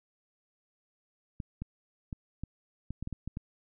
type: clicks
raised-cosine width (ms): 5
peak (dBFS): -24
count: 10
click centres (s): 1.402 / 1.62 / 2.128 / 2.436 / 2.906 / 3.026 / 3.074 / 3.127 / 3.276 / 3.371
effects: none